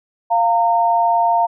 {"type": "tone pair together", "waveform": "sine", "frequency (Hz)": [696.9, 917], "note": ["F5", "A#5"], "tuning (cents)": [-4, -29], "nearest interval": "perfect fourth", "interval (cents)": 475, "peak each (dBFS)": -15, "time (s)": [0.3, 1.47], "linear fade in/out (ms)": 20, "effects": []}